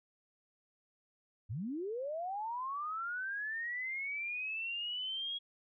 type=linear sweep; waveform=sine; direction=up; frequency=86.6 to 3322 Hz; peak=-36 dBFS; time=1.49-5.39 s; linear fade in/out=20 ms; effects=none